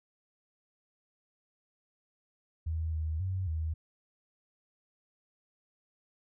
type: tone with pitch steps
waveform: sine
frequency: 80.4 / 78.8 / 93.8 / 79.6 Hz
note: E2 / D#2 / F#2 / D#2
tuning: -43 / +23 / +24 / +40 cents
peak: -30 dBFS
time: 2.66-3.74 s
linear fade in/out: 10 ms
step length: 270 ms
effects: none